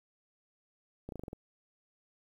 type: slowing click train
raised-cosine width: 2 ms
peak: -28 dBFS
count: 7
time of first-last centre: 1.09-1.331 s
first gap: 32 ms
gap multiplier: 1.09
effects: 10-bit